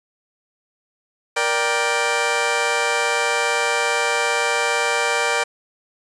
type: chord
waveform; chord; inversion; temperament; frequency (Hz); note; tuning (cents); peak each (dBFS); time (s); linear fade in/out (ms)
15% pulse; G minor; first; just; 470.4 / 588 / 784; Bb4 / D5 / G5; +16 / +2 / 0; -16 / -17 / -17; 1.36-5.44; 10
effects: resampled to 22050 Hz + 7-bit